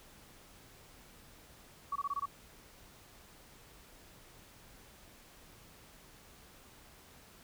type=tone bursts; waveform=sine; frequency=1131 Hz; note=C#6; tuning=34 cents sharp; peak=-32 dBFS; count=6; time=1.92-2.257 s; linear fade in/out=5 ms; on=37 ms; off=23 ms; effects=pink hiss -58 dBFS RMS until 7.43 s